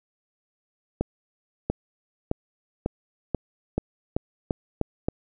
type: accelerating click train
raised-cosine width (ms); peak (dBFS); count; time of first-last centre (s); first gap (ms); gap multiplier
2; -10; 10; 1.01-5.085; 690; 0.89
effects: none